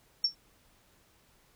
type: tone with exponential decay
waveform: sine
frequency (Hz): 5460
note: F8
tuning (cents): -40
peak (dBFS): -20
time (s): 0.24-0.35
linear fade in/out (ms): 5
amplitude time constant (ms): 22
effects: pink hiss -65 dBFS RMS until 1.55 s